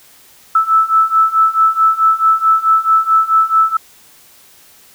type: beating tone pair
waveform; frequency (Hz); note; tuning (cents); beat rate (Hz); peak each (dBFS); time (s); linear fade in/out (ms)
sine; 1311 / 1315.6; E6 / E6; -10 / -4; 4.6; -13 / -11; 0.55-3.77; 5
effects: white hiss -45 dBFS RMS until 4.94 s